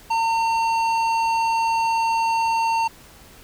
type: tone with tanh clipping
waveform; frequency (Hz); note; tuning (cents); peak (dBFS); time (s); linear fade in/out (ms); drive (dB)
sine; 909; A#5; -44; -20; 0.1-2.88; 10; 13
effects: pink hiss -47 dBFS RMS until 3.43 s